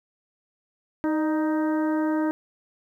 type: harmonic tone with a mistuned harmonic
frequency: 312 Hz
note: D#4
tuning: 5 cents sharp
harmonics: 1 / 2 / 3 / 4 / 5 / 6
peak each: -22 / -31 / -33 / -39 / -38 / -44 dBFS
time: 1.04-2.31 s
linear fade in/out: 0 ms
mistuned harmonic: 2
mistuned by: -43 cents
effects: 10-bit